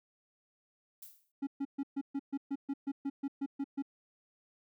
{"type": "noise with exponential decay", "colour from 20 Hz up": "violet", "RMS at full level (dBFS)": -46, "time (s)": [1.02, 1.32], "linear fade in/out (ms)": 5, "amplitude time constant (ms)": 65}
{"type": "tone bursts", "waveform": "triangle", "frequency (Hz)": 277.2, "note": "C#4", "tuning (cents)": 0, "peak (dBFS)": -30, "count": 14, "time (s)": [1.42, 3.824], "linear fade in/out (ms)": 10, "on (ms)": 51, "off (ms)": 130}
{"effects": []}